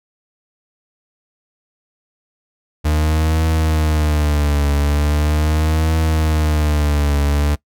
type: tone with vibrato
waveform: 40% pulse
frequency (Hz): 75.8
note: D#2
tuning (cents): -45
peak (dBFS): -13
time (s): 2.84-7.56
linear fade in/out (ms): 20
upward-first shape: triangle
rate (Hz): 0.4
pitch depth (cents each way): 100
effects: noise-tail reverb RT60 0.1 s tail -21 dB re dry